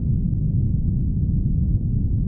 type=low-pass noise; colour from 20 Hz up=white; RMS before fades=-20 dBFS; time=0-2.27 s; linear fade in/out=2 ms; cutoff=170 Hz; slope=24 dB/octave; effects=none